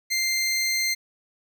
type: tone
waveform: 20% pulse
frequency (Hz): 2093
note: C7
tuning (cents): 0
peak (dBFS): -17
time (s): 0.1-0.95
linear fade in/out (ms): 20
effects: none